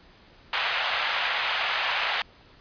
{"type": "band-pass noise", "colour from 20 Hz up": "white", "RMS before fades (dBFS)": -27, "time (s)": [0.53, 2.22], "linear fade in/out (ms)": 2, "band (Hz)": [670, 3300], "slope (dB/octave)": 24, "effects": ["pink hiss -54 dBFS RMS until 2.6 s", "resampled to 11025 Hz"]}